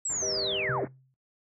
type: linear sweep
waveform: sine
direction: down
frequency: 7902 to 196 Hz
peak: -28 dBFS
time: 0.05-0.85 s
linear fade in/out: 5 ms
type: low-pass noise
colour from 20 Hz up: pink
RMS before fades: -43 dBFS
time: 0.09-0.88 s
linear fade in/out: 10 ms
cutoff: 2200 Hz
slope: 96 dB/octave
type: chord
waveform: sine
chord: G augmented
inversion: none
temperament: equal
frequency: 392 / 493.9 / 622.3 Hz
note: G4 / B4 / D#5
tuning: 0 / 0 / 0 cents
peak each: -35 / -38 / -36 dBFS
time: 0.22-0.85 s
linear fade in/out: 2 ms
type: tone with exponential decay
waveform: sine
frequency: 131.3 Hz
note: C3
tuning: 6 cents sharp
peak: -28 dBFS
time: 0.69-1.14 s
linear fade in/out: 0 ms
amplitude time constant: 96 ms
effects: noise-tail reverb RT60 0.2 s tail -21 dB re dry + high-pass 80 Hz 12 dB/octave